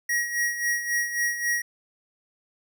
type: tone with tremolo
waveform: square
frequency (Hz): 1900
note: A#6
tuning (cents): +33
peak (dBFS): -22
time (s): 0.09-1.62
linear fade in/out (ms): 5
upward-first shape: sine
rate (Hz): 3.7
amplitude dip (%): 65
effects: none